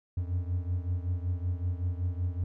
triangle beating tone pair, 87.31 / 92.61 Hz, F2 / F#2, 0 / +2 cents, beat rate 5.3 Hz, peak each -28 / -32 dBFS, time 0.17-2.44 s, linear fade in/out 5 ms, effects none

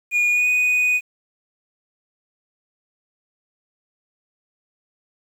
triangle tone with pitch glide, 2440 to 2483 Hz, D#7 to D#7, -34 to -4 cents, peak -14 dBFS, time 0.11-1.01 s, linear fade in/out 50 ms, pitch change +30 cents, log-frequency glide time 0.31-0.47 s, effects 8-bit

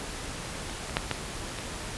clicks, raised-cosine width 0.3 ms, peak -21 / -21 / -7 / -10 / -18 dBFS, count 5, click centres 0.697 / 0.896 / 0.969 / 1.113 / 1.587 s, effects pink hiss -37 dBFS RMS until 1.97 s + resampled to 24000 Hz

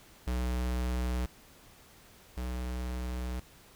square tone pair in turn, 61.8 / 62.05 Hz, B1 / B1, +2 / +9 cents, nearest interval unison, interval 7 cents, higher second, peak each -30 / -34 dBFS, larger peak first, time 0.27-1.26 / 2.37-3.4 s, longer second, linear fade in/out 5 ms, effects pink hiss -57 dBFS RMS until 3.75 s

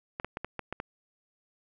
clicks, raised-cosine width 0.5 ms, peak -19 dBFS, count 7, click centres 0.199 / 0.246 / 0.371 / 0.446 / 0.593 / 0.726 / 0.801 s, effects none

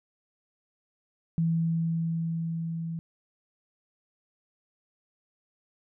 sine tone with level ramp, 164.9 Hz, E3, 1 cent sharp, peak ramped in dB -22 to -31 dBFS, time 1.38-2.99 s, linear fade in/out 0 ms, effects none

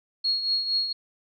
sine tone with tremolo, 4304 Hz, C8, 48 cents sharp, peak -20 dBFS, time 0.24-0.93 s, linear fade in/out 10 ms, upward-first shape triangle, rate 4.3 Hz, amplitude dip 65%, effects none

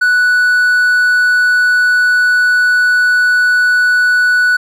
triangle tone, 1480 Hz, F#6, in tune, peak -6 dBFS, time 0.01-4.57 s, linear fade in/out 10 ms, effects none

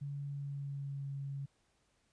sine tone with pitch glide, 141.8 to 138.88 Hz, C#3 to C#3, +40 to +4 cents, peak -38 dBFS, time 0.01-1.46 s, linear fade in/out 10 ms, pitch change -36 cents, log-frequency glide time 0.25-1.08 s, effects pink hiss -75 dBFS RMS until 2.12 s + resampled to 22050 Hz

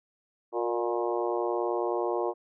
harmonic tone with a mistuned harmonic, 119.2 Hz, A#2, 39 cents sharp, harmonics 3 / 4 / 5 / 6 / 7 / 8 / 9, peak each -30 / -32 / -34 / -36 / -37 / -38 / -39 dBFS, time 0.52-2.34 s, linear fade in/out 50 ms, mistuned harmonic 4, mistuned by -34 cents, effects none

